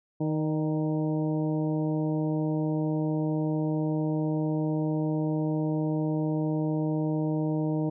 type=harmonic tone with a mistuned harmonic; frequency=155.56 Hz; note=D#3; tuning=in tune; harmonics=1 / 2 / 3 / 4 / 5 / 6; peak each=-28 / -28 / -36 / -37 / -44 / -44 dBFS; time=0.2-7.9 s; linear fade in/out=10 ms; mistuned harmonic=4; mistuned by=-32 cents; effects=none